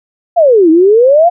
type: exponential two-way sweep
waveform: sine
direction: down then up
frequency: 723 to 311.1 to 723 Hz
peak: -3 dBFS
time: 0.36-1.3 s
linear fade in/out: 20 ms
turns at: 0.7 s
effects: none